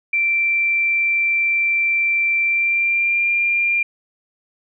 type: tone with pitch glide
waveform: sine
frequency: 2349 to 2391 Hz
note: D7 to D7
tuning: 0 to +30 cents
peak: -15 dBFS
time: 0.13-3.83 s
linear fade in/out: 5 ms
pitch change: +30 cents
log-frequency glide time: 2.43-3.27 s
effects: none